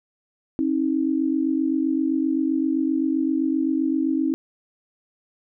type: tone pair together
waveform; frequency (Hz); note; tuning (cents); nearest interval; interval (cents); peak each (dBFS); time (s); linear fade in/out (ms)
sine; 269.8 / 317.5; C#4 / D#4; -47 / +35; minor third; 282; -22; 0.59-4.34; 0
effects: none